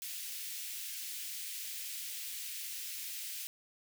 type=high-pass noise; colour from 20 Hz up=white; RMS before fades=-42 dBFS; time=0.02-3.47 s; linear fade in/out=0 ms; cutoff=2100 Hz; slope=24 dB/octave; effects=none